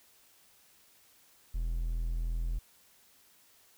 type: tone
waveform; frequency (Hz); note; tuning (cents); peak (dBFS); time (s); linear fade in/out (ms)
triangle; 41.44; E1; +10; -28; 1.54-2.59; 10
effects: white hiss -63 dBFS RMS until 3.77 s